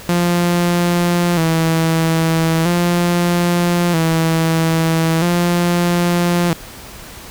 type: tone with vibrato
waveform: sawtooth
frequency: 168.5 Hz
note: E3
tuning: 38 cents sharp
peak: -9 dBFS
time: 0.09-6.53 s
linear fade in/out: 0 ms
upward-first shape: square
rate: 0.39 Hz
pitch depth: 58 cents each way
effects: pink hiss -35 dBFS RMS until 7.3 s